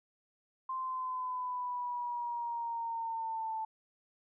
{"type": "exponential sweep", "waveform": "sine", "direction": "down", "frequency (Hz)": [1046.5, 880], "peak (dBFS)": -34, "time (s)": [0.69, 3.65], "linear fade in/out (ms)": 5, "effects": []}